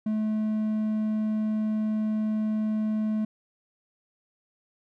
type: tone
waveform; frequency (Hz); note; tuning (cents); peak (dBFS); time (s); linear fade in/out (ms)
triangle; 215.7; A3; -34; -22; 0.06-3.25; 5
effects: none